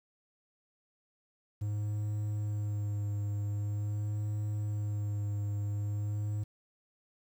triangle tone with vibrato, 103.83 Hz, G#2, in tune, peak -29 dBFS, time 1.61-6.44 s, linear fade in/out 10 ms, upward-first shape sine, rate 0.45 Hz, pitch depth 22 cents each way, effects 10-bit

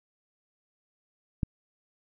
click, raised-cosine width 5 ms, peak -14 dBFS, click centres 1.432 s, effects none

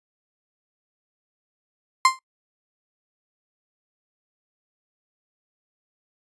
35% pulse tone with exponential decay, 1047 Hz, C6, 1 cent sharp, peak -8 dBFS, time 2.05-2.19 s, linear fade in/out 2 ms, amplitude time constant 29 ms, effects noise-tail reverb RT60 0.1 s tail -20 dB re dry + resampled to 22050 Hz

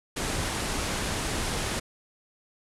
pink low-pass noise, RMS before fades -30 dBFS, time 0.16-1.8 s, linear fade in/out 10 ms, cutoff 11000 Hz, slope 48 dB/octave, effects none

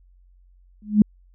sine tone with exponential growth, 210 Hz, G#3, 19 cents sharp, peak -6 dBFS, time 0.82-1.02 s, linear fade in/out 2 ms, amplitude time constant 42 ms, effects added 45 Hz sine -51 dBFS peak until 1.34 s

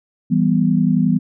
sine chord, E minor, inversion none, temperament equal, 164.81 / 196 / 246.9 Hz, E3 / G3 / B3, 0 / 0 / 0 cents, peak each -17 dBFS, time 0.3-1.19 s, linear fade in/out 20 ms, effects none

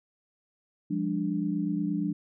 sine chord, D diminished, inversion first, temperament equal with one note detuned, 174.61 / 203.1 / 293.7 Hz, F3 / Ab3 / D4, 0 / -38 / 0 cents, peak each -31 / -31 / -30 dBFS, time 0.9-2.13 s, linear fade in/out 10 ms, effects none

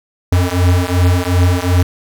square beating tone pair, 88.1 / 90.8 Hz, F2 / F#2, +16 / -32 cents, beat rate 2.7 Hz, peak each -14 dBFS, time 0.32-1.83 s, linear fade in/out 5 ms, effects none

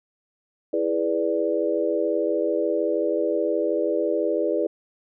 sine chord, E dominant seventh, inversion none, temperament equal, 329.6 / 415.3 / 493.9 / 587.3 Hz, E4 / G#4 / B4 / D5, 0 / 0 / 0 / 0 cents, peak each -26 dBFS, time 0.73-4.67 s, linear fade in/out 5 ms, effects none

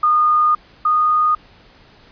sine tone pair in turn, 1224 / 1232.5 Hz, D#6 / D#6, -29 / -17 cents, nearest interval unison, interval 12 cents, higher second, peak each -11 / -12 dBFS, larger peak first, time 0.03-0.55 / 0.85-1.35 s, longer first, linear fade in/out 5 ms, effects pink hiss -48 dBFS RMS until 2.11 s + resampled to 11025 Hz

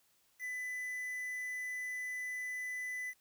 triangle tone with quantisation, 1999 Hz, B6, 20 cents sharp, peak -36 dBFS, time 0.39-3.14 s, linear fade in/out 50 ms, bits 9, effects white hiss -72 dBFS RMS until 3.2 s

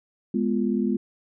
sine chord, F diminished, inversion first, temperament equal, 207.7 / 246.9 / 349.2 Hz, Ab3 / Cb4 / F4, 0 / 0 / 0 cents, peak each -24 / -25 / -28 dBFS, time 0.34-0.97 s, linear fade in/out 5 ms, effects none

